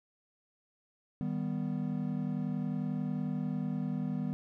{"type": "chord", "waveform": "triangle", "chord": "Eb augmented", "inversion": "none", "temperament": "equal", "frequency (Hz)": [155.56, 196, 246.9], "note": ["Eb3", "G3", "B3"], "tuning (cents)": [0, 0, 0], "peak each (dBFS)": -34, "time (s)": [1.21, 4.33], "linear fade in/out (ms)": 0, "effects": []}